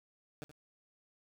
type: tone with echo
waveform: 15% pulse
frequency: 150.6 Hz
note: D3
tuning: 44 cents sharp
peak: -36 dBFS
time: 0.42-0.44 s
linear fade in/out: 0 ms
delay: 74 ms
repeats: 1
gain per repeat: -11 dB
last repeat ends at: 0.514 s
effects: none